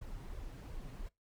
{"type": "noise with flanger", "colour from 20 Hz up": "brown", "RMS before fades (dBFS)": -45, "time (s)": [0.01, 1.09], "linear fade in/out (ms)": 10, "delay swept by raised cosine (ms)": [1.8, 7.6], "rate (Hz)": 2.8, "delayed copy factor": 0.9, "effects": ["noise-tail reverb RT60 0.2 s tail -22 dB re dry"]}